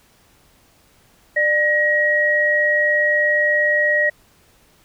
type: tone pair together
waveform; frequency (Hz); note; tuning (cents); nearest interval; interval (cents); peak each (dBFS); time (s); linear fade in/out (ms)
sine; 597.2 / 1896; D5 / A#6; +29 / +29; octave + minor sixth; 2000; -20 / -15; 1.36-4.1; 10
effects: pink hiss -55 dBFS RMS until 4.84 s